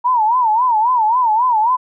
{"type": "tone with vibrato", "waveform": "sine", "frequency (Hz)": 932.3, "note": "A#5", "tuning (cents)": 0, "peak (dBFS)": -11, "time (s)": [0.04, 1.77], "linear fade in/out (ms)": 20, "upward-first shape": "sine", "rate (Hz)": 3.7, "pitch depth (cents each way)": 160, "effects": []}